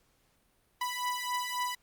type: beating tone pair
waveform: sawtooth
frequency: 987.8 / 991.5 Hz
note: B5 / B5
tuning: 0 / +7 cents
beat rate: 3.7 Hz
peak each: -31 dBFS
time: 0.81-1.75 s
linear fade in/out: 5 ms
effects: pink hiss -70 dBFS RMS until 1.82 s + Opus 48 kbps